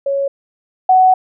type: tone pair in turn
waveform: sine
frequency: 554.4 / 746 Hz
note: C#5 / F#5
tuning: 0 / +14 cents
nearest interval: perfect fourth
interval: 514 cents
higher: second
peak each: -14 / -6 dBFS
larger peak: second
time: 0.06-0.28 / 0.89-1.14 s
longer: second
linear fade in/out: 5 ms
effects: none